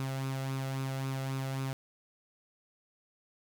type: tone with flanger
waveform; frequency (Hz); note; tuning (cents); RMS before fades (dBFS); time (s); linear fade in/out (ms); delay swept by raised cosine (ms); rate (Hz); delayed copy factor
sawtooth; 133.9; C3; +40; -35; 0-1.73; 0; 0.78 to 1.52; 3.7; +0.5
effects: none